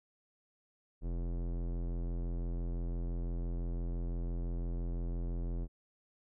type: tone with low-pass filter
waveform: square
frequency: 42.95 Hz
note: F1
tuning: 28 cents flat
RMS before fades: -36 dBFS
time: 1.01-5.68 s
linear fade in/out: 50 ms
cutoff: 420 Hz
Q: 0.9
effects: none